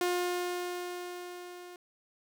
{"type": "tone with level ramp", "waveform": "sawtooth", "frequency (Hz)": 356.1, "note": "F4", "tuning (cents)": 34, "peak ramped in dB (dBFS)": [-23, -42], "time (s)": [0.01, 1.76], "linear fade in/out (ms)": 2, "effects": []}